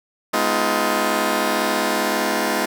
10% pulse chord, F half-diminished seventh, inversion first, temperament just, 209.5 / 251.4 / 314.3 / 349.2 Hz, Ab3 / Cb4 / Eb4 / F4, +15 / +31 / +18 / 0 cents, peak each -16 dBFS, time 0.33-2.66 s, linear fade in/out 10 ms, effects none

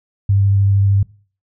sine tone with vibrato, 99.1 Hz, G2, 19 cents sharp, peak -10 dBFS, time 0.29-1.03 s, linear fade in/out 5 ms, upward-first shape sine, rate 13 Hz, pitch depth 11 cents each way, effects noise-tail reverb RT60 0.4 s tail -21 dB re dry

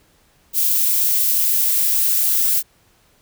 violet noise with high-pass filter sweep, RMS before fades -17 dBFS, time 0.53-2.63 s, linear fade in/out 50 ms, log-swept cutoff 2600 to 1100 Hz, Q 0.95, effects pink hiss -57 dBFS RMS until 3.21 s

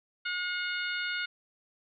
harmonic tone, 720 Hz, F#5, 47 cents flat, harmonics 2 / 3 / 4 / 5 / 6, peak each -33 / -37 / -39 / -41 / -43 dBFS, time 0.25-1.26 s, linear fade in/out 10 ms, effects none

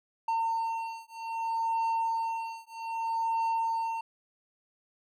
triangle beating tone pair, 908 / 908.63 Hz, A#5 / A#5, -46 / -45 cents, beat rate 0.63 Hz, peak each -30 dBFS, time 0.28-4.01 s, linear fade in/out 5 ms, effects none

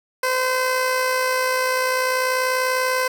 15% pulse tone with amplitude modulation, 513 Hz, C5, 34 cents flat, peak -11 dBFS, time 0.23-3.08 s, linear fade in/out 5 ms, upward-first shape sine, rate 60.4 Hz, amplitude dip 30%, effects none

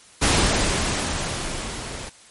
pink noise with level ramp, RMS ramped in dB -17 to -34 dBFS, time 0.21-2.1 s, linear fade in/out 20 ms, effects white hiss -49 dBFS RMS until 2.3 s + MP3 48 kbps

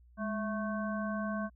harmonic tone with a mistuned harmonic, 219.4 Hz, A3, 5 cents flat, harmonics 1 / 3 / 5 / 7, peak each -34 / -39 / -41 / -42 dBFS, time 0.17-1.5 s, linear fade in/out 50 ms, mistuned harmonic 1, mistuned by -91 cents, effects added 60 Hz sine -57 dBFS peak until 1.55 s

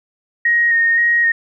sine tone with vibrato, 1864.7 Hz, A#6, in tune, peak -11 dBFS, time 0.45-1.32 s, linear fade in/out 5 ms, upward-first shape square, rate 1.9 Hz, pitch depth 16 cents each way, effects none

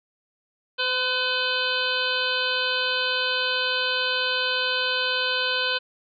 harmonic tone with a mistuned harmonic, 509 Hz, C5, 48 cents flat, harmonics 1 / 2 / 3 / 5 / 6 / 7 / 8 / 9, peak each -31 / -33 / -27 / -30 / -28 / -33 / -31 / -38 dBFS, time 0.78-5.79 s, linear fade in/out 20 ms, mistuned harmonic 3, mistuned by -20 cents, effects none

